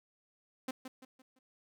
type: tone with echo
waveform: sawtooth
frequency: 259.6 Hz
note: C4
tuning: 13 cents flat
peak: -31 dBFS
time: 0.68-0.71 s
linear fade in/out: 5 ms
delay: 170 ms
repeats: 4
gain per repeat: -8 dB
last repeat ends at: 1.39 s
effects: none